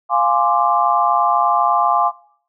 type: chord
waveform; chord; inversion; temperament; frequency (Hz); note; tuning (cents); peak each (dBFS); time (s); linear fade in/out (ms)
sine; D half-diminished seventh; first; equal; 698.5 / 830.6 / 1046.5 / 1174.7; F5 / Ab5 / C6 / D6; 0 / 0 / 0 / 0; -18; 0.09-2.12; 50
effects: noise-tail reverb RT60 0.6 s tail -21 dB re dry